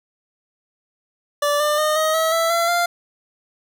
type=tone with pitch steps; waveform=25% pulse; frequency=582 / 597 / 612.3 / 628.1 / 644.3 / 660.9 / 677.9 / 695.3 Hz; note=D5 / D5 / D#5 / D#5 / E5 / E5 / E5 / F5; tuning=-16 / +28 / -28 / +16 / -40 / +4 / +48 / -8 cents; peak=-13 dBFS; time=1.42-2.86 s; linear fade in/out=5 ms; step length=180 ms; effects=none